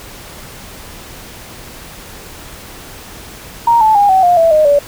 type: tone with pitch steps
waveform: sine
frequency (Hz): 934 / 871.5 / 813.1 / 758.6 / 707.8 / 660.4 / 616.2 / 574.9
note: A#5 / A5 / G#5 / F#5 / F5 / E5 / D#5 / D5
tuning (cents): +3 / -17 / -37 / +43 / +23 / +3 / -17 / -37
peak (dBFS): -6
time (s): 3.67-4.79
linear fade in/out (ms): 5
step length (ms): 140
effects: pink hiss -33 dBFS RMS until 4.87 s